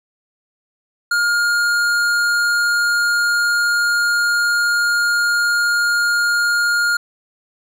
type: tone with tanh clipping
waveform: sine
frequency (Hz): 1417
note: F6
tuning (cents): +25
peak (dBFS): -16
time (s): 1.11-6.97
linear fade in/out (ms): 5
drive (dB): 16
effects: none